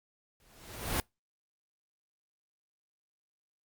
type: noise with exponential growth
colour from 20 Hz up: pink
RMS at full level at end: -28 dBFS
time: 0.4-1 s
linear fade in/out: 1 ms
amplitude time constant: 130 ms
effects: noise-tail reverb RT60 0.2 s tail -25 dB re dry + Opus 48 kbps